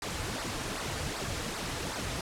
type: noise with flanger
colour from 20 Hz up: pink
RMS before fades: -35 dBFS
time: 0.02-2.21 s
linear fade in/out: 2 ms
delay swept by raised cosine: 0.3 to 5.4 ms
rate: 2.6 Hz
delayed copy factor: -0.6
effects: low-pass 9000 Hz 12 dB/octave